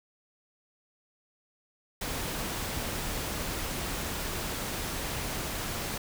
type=noise; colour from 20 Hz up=pink; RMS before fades=-34 dBFS; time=2.01-5.98 s; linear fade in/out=5 ms; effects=none